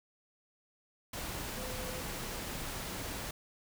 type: tone in noise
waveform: sine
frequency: 510 Hz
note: C5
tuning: 44 cents flat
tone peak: -44 dBFS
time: 1.57-2.01 s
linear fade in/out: 5 ms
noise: pink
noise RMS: -40 dBFS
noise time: 1.13-3.31 s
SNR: -7 dB
effects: none